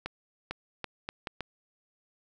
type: accelerating click train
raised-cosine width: 0.3 ms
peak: -18 dBFS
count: 6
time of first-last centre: 0.06-1.407 s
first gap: 450 ms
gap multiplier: 0.74
effects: none